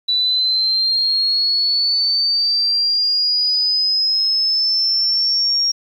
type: linear sweep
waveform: sine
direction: up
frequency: 3951 to 5588 Hz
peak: -14 dBFS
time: 0.08-5.72 s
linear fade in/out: 10 ms
effects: 8-bit